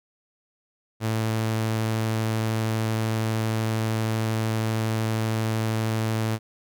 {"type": "tone", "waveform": "sawtooth", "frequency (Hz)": 110.9, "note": "A2", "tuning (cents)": 14, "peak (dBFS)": -19, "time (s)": [1, 6.39], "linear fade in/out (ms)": 50, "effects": []}